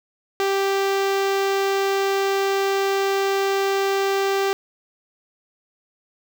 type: tone with notch filter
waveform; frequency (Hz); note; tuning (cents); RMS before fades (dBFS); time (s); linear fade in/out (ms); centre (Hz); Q
sawtooth; 392; G4; 0; -21; 0.4-4.53; 0; 10000; 0.96
effects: none